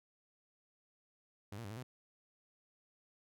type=tone with pitch steps; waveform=sawtooth; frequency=101 / 116.9 / 99.3 / 110.8 / 127.1 Hz; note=G#2 / A#2 / G2 / A2 / C3; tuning=-48 / +5 / +23 / +13 / -50 cents; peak=-40 dBFS; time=1.52-1.83 s; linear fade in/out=5 ms; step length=62 ms; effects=none